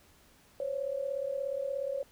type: tone pair together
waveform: sine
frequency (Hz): 523.1 / 560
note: C5 / C#5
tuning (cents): -1 / +18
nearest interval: minor second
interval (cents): 119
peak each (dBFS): -36 / -33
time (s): 0.6-2.03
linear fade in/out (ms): 2
effects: pink hiss -62 dBFS RMS until 2.11 s